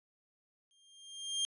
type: tone with exponential growth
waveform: sawtooth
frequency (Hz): 3200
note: G7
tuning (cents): +35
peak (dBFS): -26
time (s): 0.71-1.45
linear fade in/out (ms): 0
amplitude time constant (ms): 160
effects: resampled to 24000 Hz

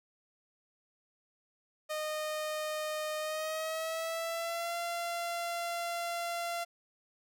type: tone with pitch glide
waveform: sawtooth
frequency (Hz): 615 to 686.3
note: D#5 to F5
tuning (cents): -20 to -30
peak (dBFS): -30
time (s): 1.89-6.65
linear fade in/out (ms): 20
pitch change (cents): +190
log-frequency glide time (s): 3.18-4.76
effects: none

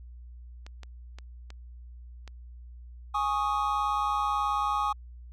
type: clicks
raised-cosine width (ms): 0.2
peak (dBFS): -28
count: 5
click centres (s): 0.665 / 0.833 / 1.186 / 1.504 / 2.277
type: chord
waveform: triangle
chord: Ab suspended fourth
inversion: none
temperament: just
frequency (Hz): 830.6 / 1107.5 / 1245.9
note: Ab5 / Db6 / Eb6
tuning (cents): 0 / -2 / +2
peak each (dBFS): -28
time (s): 3.14-4.93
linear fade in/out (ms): 10
effects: added 60 Hz sine -43 dBFS peak until 5.32 s

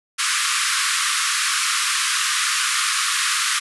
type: band-pass noise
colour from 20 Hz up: pink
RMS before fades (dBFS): -21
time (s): 0.18-3.6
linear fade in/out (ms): 20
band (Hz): 1100 to 11000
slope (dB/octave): 96
effects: none

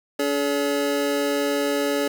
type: tone cluster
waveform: square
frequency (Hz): 285.1 / 426.8 / 569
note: C#4 / G#4 / C#5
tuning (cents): +49 / +47 / +45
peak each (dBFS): -26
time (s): 0.19-2.08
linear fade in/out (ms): 5
effects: 8-bit

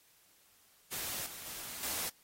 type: noise with level steps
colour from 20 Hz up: white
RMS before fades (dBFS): -39 / -47 / -44 / -37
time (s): 0.91-2.1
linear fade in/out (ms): 20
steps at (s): 1.26 / 1.46 / 1.83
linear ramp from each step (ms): 2
effects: white hiss -66 dBFS RMS until 2.23 s + AAC 48 kbps

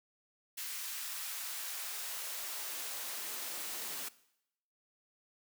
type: noise with high-pass filter sweep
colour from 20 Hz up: white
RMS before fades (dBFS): -41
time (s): 0.57-4.09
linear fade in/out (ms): 10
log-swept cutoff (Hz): 1600 to 210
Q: 0.76
effects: noise-tail reverb RT60 0.8 s tail -19 dB re dry

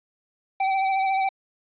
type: tone with vibrato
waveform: square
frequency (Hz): 771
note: G5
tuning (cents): -29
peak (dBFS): -21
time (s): 0.6-1.29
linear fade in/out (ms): 5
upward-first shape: triangle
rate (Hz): 14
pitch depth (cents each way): 30
effects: resampled to 8000 Hz + 10-bit

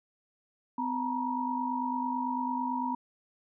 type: tone cluster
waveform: sine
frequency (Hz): 254.2 / 909 / 958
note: C4 / A#5 / A#5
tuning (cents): -50 / -44 / +47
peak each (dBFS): -33 / -36 / -32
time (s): 0.78-2.95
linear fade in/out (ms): 5
effects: none

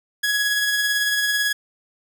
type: tone with tremolo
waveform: sawtooth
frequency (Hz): 1672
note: G#6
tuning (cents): +11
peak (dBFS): -14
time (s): 0.23-1.53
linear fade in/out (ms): 10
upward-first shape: sine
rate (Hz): 18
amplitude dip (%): 30
effects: none

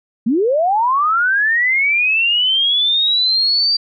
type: linear sweep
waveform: sine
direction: up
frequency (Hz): 205 to 4699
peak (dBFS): -12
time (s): 0.26-3.77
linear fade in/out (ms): 10
effects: none

